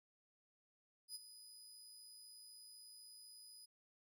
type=tone with ADSR envelope; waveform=25% pulse; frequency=4978 Hz; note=D#8; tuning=in tune; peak=-40 dBFS; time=1.08-3.66 s; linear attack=70 ms; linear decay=27 ms; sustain=-12 dB; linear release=13 ms; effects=none